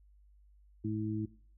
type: harmonic tone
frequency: 107.8 Hz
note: A2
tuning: 35 cents flat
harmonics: 1 / 2 / 3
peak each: -36 / -37 / -36 dBFS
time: 0.84-1.26 s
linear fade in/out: 10 ms
effects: noise-tail reverb RT60 0.5 s tail -21 dB re dry + added 50 Hz sine -59 dBFS peak until 1.57 s